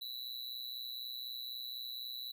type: tone with amplitude modulation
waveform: square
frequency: 3951 Hz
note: B7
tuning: in tune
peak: -38 dBFS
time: 0.01-2.32 s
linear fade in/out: 10 ms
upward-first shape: sine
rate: 124 Hz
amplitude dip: 85%
effects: none